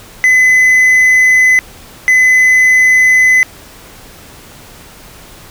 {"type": "tone pair in turn", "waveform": "triangle", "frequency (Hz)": [2020, 2020], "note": ["B6", "B6"], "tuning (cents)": [39, 39], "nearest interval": "unison", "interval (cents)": 0, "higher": "neither", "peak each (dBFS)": -3, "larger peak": "neither", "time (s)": [[0.24, 1.59], [2.08, 3.43]], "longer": "neither", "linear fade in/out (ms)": 0, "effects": ["pink hiss -36 dBFS RMS until 5.5 s"]}